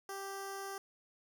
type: tone with notch filter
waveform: 10% pulse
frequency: 392 Hz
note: G4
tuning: in tune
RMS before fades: -43 dBFS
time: 0.09-0.78 s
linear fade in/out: 2 ms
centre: 2400 Hz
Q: 1.2
effects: none